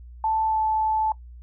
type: tone with pitch glide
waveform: sine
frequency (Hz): 880 to 871.9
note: A5 to A5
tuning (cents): 0 to -16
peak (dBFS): -20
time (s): 0.24-1.12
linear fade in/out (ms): 2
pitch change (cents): -16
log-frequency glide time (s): 0.45-0.61
effects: noise-tail reverb RT60 0.1 s tail -19 dB re dry + added 60 Hz sine -40 dBFS peak until 1.42 s